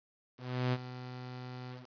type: tone with ADSR envelope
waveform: sawtooth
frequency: 125.8 Hz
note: B2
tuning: 32 cents sharp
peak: -24 dBFS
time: 0.37-1.89 s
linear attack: 360 ms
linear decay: 42 ms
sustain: -14 dB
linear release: 180 ms
effects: resampled to 11025 Hz + 9-bit